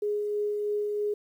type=tone with tremolo; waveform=sine; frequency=415.9 Hz; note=G#4; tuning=2 cents sharp; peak=-25 dBFS; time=0.02-1.14 s; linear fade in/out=5 ms; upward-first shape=sine; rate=3.1 Hz; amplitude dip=25%; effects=10-bit

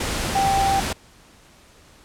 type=tone in noise; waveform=sine; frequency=784 Hz; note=G5; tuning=in tune; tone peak=-17 dBFS; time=0.35-0.8 s; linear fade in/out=5 ms; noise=pink; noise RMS=-25 dBFS; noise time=0-0.93 s; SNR=+5 dB; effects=pink hiss -51 dBFS RMS until 2.04 s + low-pass 10000 Hz 12 dB/octave

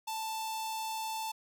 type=tone with notch filter; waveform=sawtooth; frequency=884 Hz; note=A5; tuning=8 cents sharp; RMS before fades=-37 dBFS; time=0.07-1.32 s; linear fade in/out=10 ms; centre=1800 Hz; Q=1.4; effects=none

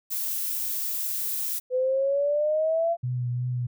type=noise; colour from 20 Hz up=violet; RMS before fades=-29 dBFS; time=0.1-1.6 s; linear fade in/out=20 ms
type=exponential sweep; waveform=sine; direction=up; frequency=502 to 685 Hz; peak=-21 dBFS; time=1.7-2.97 s; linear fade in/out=50 ms
type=tone with vibrato; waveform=sine; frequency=123.6 Hz; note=B2; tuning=2 cents sharp; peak=-25 dBFS; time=3.03-3.67 s; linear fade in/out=10 ms; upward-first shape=triangle; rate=2.8 Hz; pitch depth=29 cents each way
effects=none

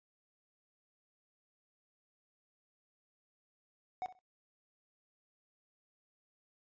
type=tone with echo; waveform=triangle; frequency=741 Hz; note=F#5; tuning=2 cents sharp; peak=-33 dBFS; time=4.02-4.06 s; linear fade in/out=0 ms; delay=65 ms; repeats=2; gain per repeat=-15 dB; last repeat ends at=4.19 s; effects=noise-tail reverb RT60 0.1 s tail -17 dB re dry + resampled to 16000 Hz

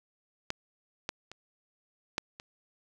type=clicks; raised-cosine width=0.2 ms; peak=-14 / -15 / -27 / -12 / -26 dBFS; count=5; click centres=0.504 / 1.091 / 1.316 / 2.181 / 2.399 s; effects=none

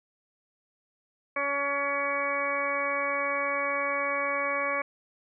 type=harmonic tone; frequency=281.8 Hz; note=C#4; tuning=29 cents sharp; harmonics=1 / 2 / 3 / 4 / 5 / 6 / 7 / 8; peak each=-42 / -32 / -42 / -31 / -41 / -36 / -39 / -31 dBFS; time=1.36-4.82 s; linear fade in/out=5 ms; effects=none

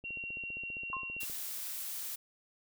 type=click train; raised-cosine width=2 ms; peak=-38 dBFS; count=20; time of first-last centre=0.04-1.298 s; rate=15.1 Hz
type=tone; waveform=sine; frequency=2748 Hz; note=F7; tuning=29 cents flat; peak=-38 dBFS; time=0.04-1.25 s; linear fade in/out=10 ms
type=tone with exponential decay; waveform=sine; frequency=1058 Hz; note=C6; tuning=19 cents sharp; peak=-32 dBFS; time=0.93-1.16 s; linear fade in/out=1 ms; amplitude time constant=49 ms
type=noise; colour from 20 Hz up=blue; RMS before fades=-40 dBFS; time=1.2-2.16 s; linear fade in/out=10 ms
effects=none

